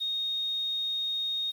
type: tone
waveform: sine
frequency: 3717 Hz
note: A#7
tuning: 6 cents flat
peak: -28 dBFS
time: 0-1.52 s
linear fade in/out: 20 ms
effects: 9-bit